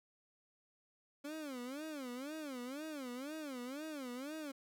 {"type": "tone with vibrato", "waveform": "30% pulse", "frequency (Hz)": 277.2, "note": "C#4", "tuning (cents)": 0, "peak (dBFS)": -40, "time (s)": [1.24, 4.52], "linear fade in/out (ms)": 10, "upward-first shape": "sine", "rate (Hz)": 2, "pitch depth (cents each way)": 230, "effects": []}